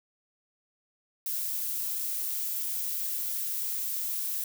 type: noise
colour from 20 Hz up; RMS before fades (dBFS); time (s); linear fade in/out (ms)
violet; -32; 1.26-4.44; 2
effects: none